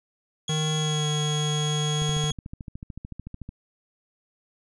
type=tone; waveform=30% pulse; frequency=3322 Hz; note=G#7; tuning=in tune; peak=-26 dBFS; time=0.48-2.32 s; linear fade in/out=2 ms
type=tone with pitch glide; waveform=square; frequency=154.8 to 150.57 Hz; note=D#3 to D3; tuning=-9 to +44 cents; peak=-25 dBFS; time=0.49-2.31 s; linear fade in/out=5 ms; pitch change=-47 cents; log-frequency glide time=0.77-1.08 s
type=click train; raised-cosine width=5 ms; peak=-24 dBFS; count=21; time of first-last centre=2.02-3.491 s; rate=13.6 Hz
effects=resampled to 24000 Hz